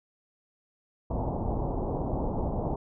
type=low-pass noise; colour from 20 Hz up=pink; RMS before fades=-30 dBFS; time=1.1-2.76 s; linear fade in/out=5 ms; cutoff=930 Hz; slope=48 dB/octave; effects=none